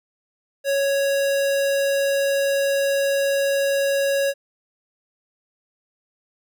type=tone; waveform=square; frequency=554.4 Hz; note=C#5; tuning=in tune; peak=-19 dBFS; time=0.64-4.34 s; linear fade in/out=50 ms; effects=none